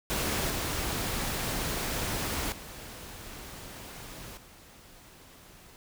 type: noise with level steps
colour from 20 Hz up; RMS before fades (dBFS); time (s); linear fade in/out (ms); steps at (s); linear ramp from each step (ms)
pink; -30 / -32 / -44 / -53; 0.1-5.76; 0; 0.5 / 2.52 / 4.37; 2
effects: none